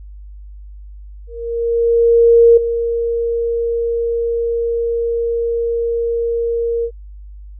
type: tone with ADSR envelope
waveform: sine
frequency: 466.2 Hz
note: A#4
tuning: in tune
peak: -4 dBFS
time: 1.27-6.91 s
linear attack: 1300 ms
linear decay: 7 ms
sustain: -11 dB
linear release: 69 ms
effects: added 50 Hz sine -32 dBFS peak until 7.59 s